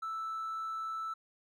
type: tone with amplitude modulation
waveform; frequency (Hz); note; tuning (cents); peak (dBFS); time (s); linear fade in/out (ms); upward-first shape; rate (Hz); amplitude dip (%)
triangle; 1318.5; E6; 0; -31; 0.02-1.14; 10; sine; 124; 30
effects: tanh soft clip ceiling -31 dBFS